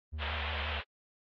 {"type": "tone with vibrato", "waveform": "triangle", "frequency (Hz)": 74.4, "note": "D2", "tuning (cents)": 23, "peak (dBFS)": -34, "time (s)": [0.12, 0.81], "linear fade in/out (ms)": 20, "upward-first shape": "triangle", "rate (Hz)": 5.7, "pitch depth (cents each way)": 87}
{"type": "band-pass noise", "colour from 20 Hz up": "white", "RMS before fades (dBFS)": -38, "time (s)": [0.18, 0.84], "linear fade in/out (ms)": 50, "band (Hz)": [460, 3400], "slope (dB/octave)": 48}
{"effects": ["AAC 48 kbps"]}